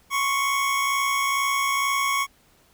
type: tone pair together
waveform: 25% pulse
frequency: 1046.5 / 1108.7 Hz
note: C6 / C#6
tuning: 0 / 0 cents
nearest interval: minor second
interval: 100 cents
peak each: -27 / -18 dBFS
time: 0.1-2.27 s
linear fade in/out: 50 ms
effects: pink hiss -59 dBFS RMS until 2.73 s